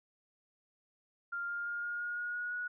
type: tone with pitch steps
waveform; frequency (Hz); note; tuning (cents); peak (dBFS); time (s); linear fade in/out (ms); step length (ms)
sine; 1396.9 / 1405.8 / 1414.8 / 1423.8 / 1432.9 / 1442 / 1451.2 / 1460.4; F6 / F6 / F6 / F6 / F6 / F#6 / F#6 / F#6; 0 / +11 / +22 / +33 / +44 / -45 / -34 / -23; -35; 1.32-2.68; 10; 170
effects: none